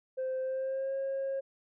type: tone with pitch glide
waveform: sine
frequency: 520 to 541.5 Hz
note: C5 to C#5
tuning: -11 to -41 cents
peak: -29 dBFS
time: 0.17-1.41 s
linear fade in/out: 20 ms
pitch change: +70 cents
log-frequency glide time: 0.41-0.95 s
effects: tanh soft clip ceiling -29 dBFS